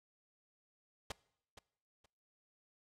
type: noise with echo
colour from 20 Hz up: pink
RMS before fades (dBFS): -40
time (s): 1.1-1.12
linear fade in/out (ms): 5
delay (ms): 470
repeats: 2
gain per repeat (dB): -13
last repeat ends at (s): 2.06
effects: noise-tail reverb RT60 0.7 s tail -22 dB re dry + low-pass 8000 Hz 12 dB/octave